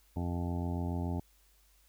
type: harmonic tone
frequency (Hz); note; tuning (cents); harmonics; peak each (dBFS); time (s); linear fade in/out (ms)
87; F2; -6; 1 / 2 / 3 / 4 / 5 / 7 / 8 / 9 / 10; -34 / -38 / -39 / -45 / -49 / -49 / -50 / -49 / -49; 0.16-1.2; 5
effects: added 50 Hz sine -65 dBFS peak until 1.88 s + white hiss -68 dBFS RMS until 1.88 s